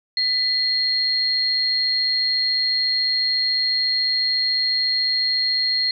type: tone pair together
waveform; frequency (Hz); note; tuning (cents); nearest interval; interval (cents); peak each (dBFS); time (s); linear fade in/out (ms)
sine; 2000 / 4238; B6 / C8; +21 / +21; octave + minor second; 1300; -28 / -18; 0.17-5.91; 2
effects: none